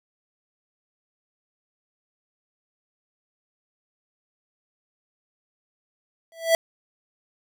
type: tone with exponential growth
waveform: square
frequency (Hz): 659.3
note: E5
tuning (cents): 0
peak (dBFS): -13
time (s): 6.32-6.55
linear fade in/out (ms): 1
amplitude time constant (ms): 50
effects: none